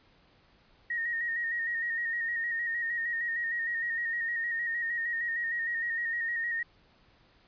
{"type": "tone with vibrato", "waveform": "sine", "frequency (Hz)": 1864.7, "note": "A#6", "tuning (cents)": 0, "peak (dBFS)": -29, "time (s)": [0.9, 6.63], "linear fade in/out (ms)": 5, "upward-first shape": "square", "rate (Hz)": 6.5, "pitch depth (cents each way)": 29, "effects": ["pink hiss -63 dBFS RMS until 7.47 s", "resampled to 11025 Hz"]}